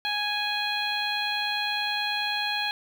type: harmonic tone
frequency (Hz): 830.6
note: G#5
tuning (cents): 0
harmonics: 1 / 2 / 3 / 4 / 5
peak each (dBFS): -32 / -32 / -32 / -32 / -32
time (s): 0.05-2.71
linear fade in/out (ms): 0
effects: 8-bit